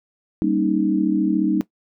sine chord, Eb dominant seventh, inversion first, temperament equal, 196 / 233.1 / 277.2 / 311.1 Hz, G3 / Bb3 / Db4 / Eb4, 0 / 0 / 0 / 0 cents, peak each -22 / -25 / -24 / -19 dBFS, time 0.42-1.61 s, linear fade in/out 0 ms, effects noise-tail reverb RT60 0.1 s tail -17 dB re dry

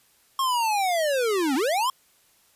square linear two-way sweep, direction down then up, 1088 to 250.6 to 1088 Hz, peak -22 dBFS, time 0.39-1.9 s, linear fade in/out 2 ms, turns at 1.55 s, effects white hiss -61 dBFS RMS until 2.55 s + resampled to 32000 Hz

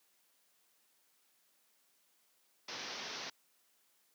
white low-pass noise, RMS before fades -44 dBFS, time 2.68-3.3 s, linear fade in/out 5 ms, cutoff 6000 Hz, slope 96 dB/octave, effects white hiss -73 dBFS RMS until 4.14 s + high-pass 200 Hz 12 dB/octave

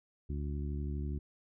harmonic tone, 72.3 Hz, D2, 27 cents flat, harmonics 1 / 2 / 3 / 4 / 5, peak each -35 / -41 / -45 / -47 / -49 dBFS, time 0.29-1.19 s, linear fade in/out 10 ms, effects none

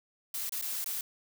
blue noise with dropouts, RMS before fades -35 dBFS, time 0.34-1.01 s, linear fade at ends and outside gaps 2 ms, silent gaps 0.494-0.522 / 0.614-0.623 / 0.843-0.86 s, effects none

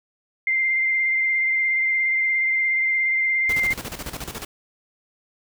sine tone with vibrato, 2093 Hz, C7, in tune, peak -18 dBFS, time 0.47-3.73 s, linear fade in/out 2 ms, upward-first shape sine, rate 17 Hz, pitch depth 17 cents each way
pink noise with tremolo, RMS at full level -31 dBFS, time 3.49-4.45 s, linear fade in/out 5 ms, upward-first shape square, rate 14 Hz, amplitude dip 70%
effects none

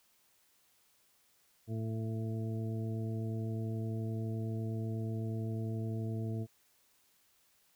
harmonic tone, 111.5 Hz, A2, 23 cents sharp, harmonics 1 / 2 / 3 / 4 / 6, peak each -35 / -41 / -45 / -47 / -51 dBFS, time 1.67-6.47 s, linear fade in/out 50 ms, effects white hiss -70 dBFS RMS until 7.75 s

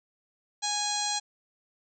harmonic tone, 827 Hz, G#5, 8 cents flat, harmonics 1 / 2 / 3 / 4 / 5 / 6 / 7 / 8 / 9 / 10, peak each -33 / -41 / -42 / -37 / -33 / -44 / -37 / -36 / -36 / -45 dBFS, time 0.62-1.2 s, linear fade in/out 20 ms, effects none

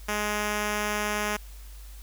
5% pulse tone, 209.2 Hz, G#3, 13 cents sharp, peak -15 dBFS, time 0.08-1.37 s, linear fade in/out 10 ms, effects added 50 Hz sine -41 dBFS peak until 2.02 s + white hiss -53 dBFS RMS until 2.02 s

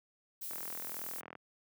violet noise, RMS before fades -42 dBFS, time 0.41-1.21 s, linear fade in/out 10 ms
click train, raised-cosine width 0.5 ms, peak -31 dBFS, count 36, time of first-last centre 0.51-1.353 s, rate 41.5 Hz
effects high-pass 150 Hz 12 dB/octave

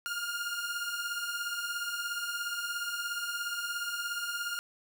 sawtooth beating tone pair, 1400 / 1417 Hz, F6 / F6, +4 / +25 cents, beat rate 17 Hz, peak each -35 / -31 dBFS, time 0.06-4.59 s, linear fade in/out 0 ms, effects none

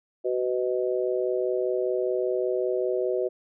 harmonic tone, 125.1 Hz, B2, 23 cents sharp, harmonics 3 / 4 / 5, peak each -26 / -28 / -30 dBFS, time 0.24-3.29 s, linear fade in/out 20 ms, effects none

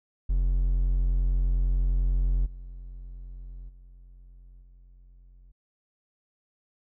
triangle tone with level steps, 44.38 Hz, F1, 29 cents sharp, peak -19 / -36 / -45 / -48 dBFS, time 0.29-5.52 s, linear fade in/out 10 ms, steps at 2.45 / 3.68 / 4.61 s, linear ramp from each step 20 ms, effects none

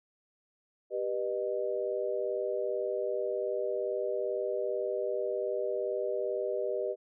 sine chord, G augmented, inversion none, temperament just, 392 / 490 / 612.5 Hz, G4 / B4 / D#5, 0 / -14 / -27 cents, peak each -34 dBFS, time 0.9-6.96 s, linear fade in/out 50 ms, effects none

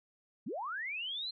sine linear sweep, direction up, 155.56 to 4186 Hz, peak -36 dBFS, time 0.46-1.31 s, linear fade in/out 10 ms, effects none

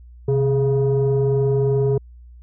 sine tone pair together, 130.81 / 415.3 Hz, C3 / G#4, 0 / 0 cents, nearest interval octave + minor sixth, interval 2000 cents, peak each -16 dBFS, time 0.28-1.98 s, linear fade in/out 5 ms, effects tanh soft clip ceiling -12 dBFS + added 60 Hz sine -40 dBFS peak until 2.42 s

